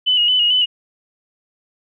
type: tone with vibrato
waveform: sine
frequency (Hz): 2943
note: F#7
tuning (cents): -10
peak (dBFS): -12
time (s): 0.06-0.66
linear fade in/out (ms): 20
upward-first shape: square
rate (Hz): 4.5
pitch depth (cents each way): 38
effects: none